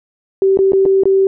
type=tone with dropouts; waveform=sine; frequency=386.4 Hz; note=G4; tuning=25 cents flat; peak=-8 dBFS; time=0.42-1.27 s; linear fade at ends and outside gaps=1 ms; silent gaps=0.573-0.589 / 0.721-0.733 / 0.854-0.86 / 1.035-1.055 s; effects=none